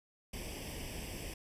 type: noise with comb filter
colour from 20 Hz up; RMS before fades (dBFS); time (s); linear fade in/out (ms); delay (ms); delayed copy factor
pink; -43; 0.33-1.34; 5; 0.37; +0.8
effects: resampled to 32000 Hz